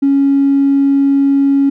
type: tone with tanh clipping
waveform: triangle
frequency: 277.2 Hz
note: C#4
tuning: in tune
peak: -7 dBFS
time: 0.02-1.7 s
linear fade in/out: 10 ms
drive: 1 dB
effects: none